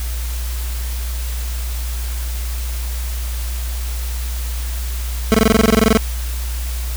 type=tone bursts; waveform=25% pulse; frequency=220 Hz; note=A3; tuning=in tune; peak=-5 dBFS; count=15; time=5.32-5.973 s; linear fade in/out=0 ms; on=23 ms; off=22 ms; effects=added 60 Hz sine -20 dBFS peak until 6.96 s + white hiss -32 dBFS RMS until 6.96 s